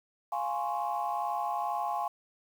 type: chord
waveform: sine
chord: Db major seventh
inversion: first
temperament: equal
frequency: 698.5 / 830.6 / 1046.5 / 1108.7 Hz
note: F5 / Ab5 / C6 / Db6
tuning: 0 / 0 / 0 / 0 cents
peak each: -34 / -32 / -36 / -38 dBFS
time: 0.32-2.08 s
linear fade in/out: 5 ms
effects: tanh soft clip ceiling -21 dBFS + 9-bit